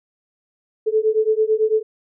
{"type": "beating tone pair", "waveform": "sine", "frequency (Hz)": [431.3, 440.3], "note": ["A4", "A4"], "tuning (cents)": [-35, 1], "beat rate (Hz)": 9, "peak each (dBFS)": -18, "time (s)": [0.86, 1.83], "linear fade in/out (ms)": 20, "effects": []}